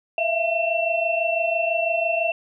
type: tone cluster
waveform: sine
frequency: 654 / 680 / 2701 Hz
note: E5 / F5 / E7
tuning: -14 / -46 / +42 cents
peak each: -24 dBFS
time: 0.18-2.32 s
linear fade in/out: 2 ms
effects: none